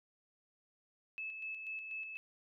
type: tone with tremolo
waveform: sine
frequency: 2607 Hz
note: E7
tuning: 20 cents flat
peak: -39 dBFS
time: 1.18-2.17 s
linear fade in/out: 0 ms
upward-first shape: square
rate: 4.1 Hz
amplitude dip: 40%
effects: none